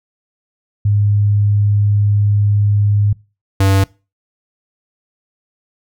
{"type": "tone pair in turn", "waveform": ["sine", "square"], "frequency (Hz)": [102.9, 97.12], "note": ["G#2", "G2"], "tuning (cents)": [-16, -16], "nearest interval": "minor second", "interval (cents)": 100, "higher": "first", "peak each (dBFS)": -10, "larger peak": "neither", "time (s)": [[0.85, 3.13], [3.6, 3.84]], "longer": "first", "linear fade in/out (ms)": 5, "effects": ["noise-tail reverb RT60 0.3 s tail -23 dB re dry"]}